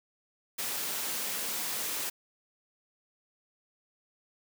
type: high-pass noise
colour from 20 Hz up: white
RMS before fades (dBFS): -34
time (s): 0.58-2.1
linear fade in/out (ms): 10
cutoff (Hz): 160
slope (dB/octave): 12
effects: none